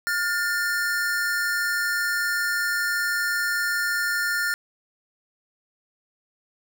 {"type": "tone pair together", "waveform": "square", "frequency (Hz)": [1420, 1787.4], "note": ["F6", "A6"], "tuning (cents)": [28, 27], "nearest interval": "major third", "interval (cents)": 399, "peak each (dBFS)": -26, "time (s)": [0.07, 4.54], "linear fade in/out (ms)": 0, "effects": []}